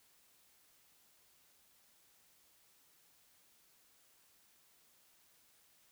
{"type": "silence", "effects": ["white hiss -69 dBFS RMS until 5.91 s"]}